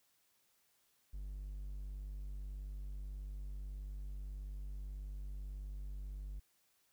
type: tone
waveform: triangle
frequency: 49.16 Hz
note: G1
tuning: 6 cents sharp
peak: -40 dBFS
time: 1.13-6.4 s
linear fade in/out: 10 ms
effects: white hiss -75 dBFS RMS until 6.92 s